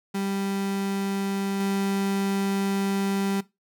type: tone with level steps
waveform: 35% pulse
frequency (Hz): 196.6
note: G3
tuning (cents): +5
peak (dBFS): -24 / -22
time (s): 0.14-3.41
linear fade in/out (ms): 10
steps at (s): 1.6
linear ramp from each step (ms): 2
effects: noise-tail reverb RT60 0.2 s tail -18 dB re dry